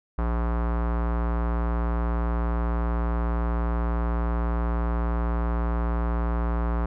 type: tone with low-pass filter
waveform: square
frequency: 58.27 Hz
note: A#1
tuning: in tune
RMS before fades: -25 dBFS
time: 0.18-6.86 s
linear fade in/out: 5 ms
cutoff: 1200 Hz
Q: 2.1
effects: none